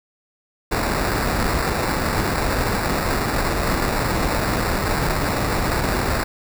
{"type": "noise with sample-and-hold", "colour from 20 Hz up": "pink", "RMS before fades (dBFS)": -21, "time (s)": [0.71, 6.24], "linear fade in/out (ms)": 10, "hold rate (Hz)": 3150, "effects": []}